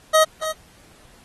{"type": "tone with echo", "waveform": "25% pulse", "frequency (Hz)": 630, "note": "D#5", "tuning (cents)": 21, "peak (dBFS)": -8, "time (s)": [0.13, 0.25], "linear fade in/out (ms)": 20, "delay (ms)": 280, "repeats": 1, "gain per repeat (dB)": -11, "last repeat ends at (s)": 0.53, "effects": ["pink hiss -52 dBFS RMS until 1.24 s", "AAC 32 kbps"]}